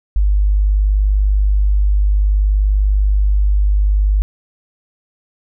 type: tone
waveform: sine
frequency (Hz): 50.3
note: G1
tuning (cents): +45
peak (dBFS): -10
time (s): 0.16-4.22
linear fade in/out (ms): 0
effects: none